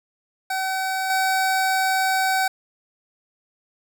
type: tone with level steps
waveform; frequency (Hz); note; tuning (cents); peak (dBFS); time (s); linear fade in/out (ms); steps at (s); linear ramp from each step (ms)
25% pulse; 761; F#5; +48; -19 / -15; 0.5-2.48; 5; 1.1; 2
effects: none